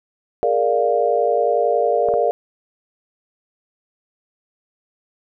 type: chord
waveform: sine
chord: Bb dominant seventh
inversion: third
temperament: equal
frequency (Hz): 415.3 / 466.2 / 587.3 / 698.5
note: Ab4 / Bb4 / D5 / F5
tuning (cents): 0 / 0 / 0 / 0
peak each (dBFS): -23 / -19 / -20 / -20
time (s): 0.43-2.31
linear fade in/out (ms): 0
type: clicks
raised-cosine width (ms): 1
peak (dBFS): -17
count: 2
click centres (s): 2.087 / 2.139
effects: none